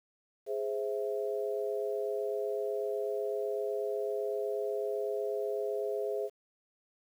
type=chord; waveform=sine; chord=Ab augmented; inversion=none; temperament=equal; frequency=415.3 / 523.3 / 659.3 Hz; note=Ab4 / C5 / E5; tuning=0 / 0 / 0 cents; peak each=-33 / -37 / -38 dBFS; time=0.46-6.3 s; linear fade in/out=50 ms; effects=10-bit